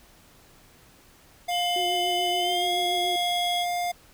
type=tone; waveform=square; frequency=705 Hz; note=F5; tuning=16 cents sharp; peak=-26 dBFS; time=1.48-3.92 s; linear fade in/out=10 ms
type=tone with pitch glide; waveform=triangle; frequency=3009 to 3339 Hz; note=F#7 to G#7; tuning=+28 to +9 cents; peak=-26 dBFS; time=1.5-3.66 s; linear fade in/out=50 ms; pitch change=+181 cents; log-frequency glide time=2.38-2.73 s
type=tone with vibrato; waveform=sine; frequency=360.3 Hz; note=F#4; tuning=46 cents flat; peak=-31 dBFS; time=1.76-3.16 s; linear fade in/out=2 ms; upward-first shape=triangle; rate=7 Hz; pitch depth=42 cents each way
effects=pink hiss -55 dBFS RMS until 4.13 s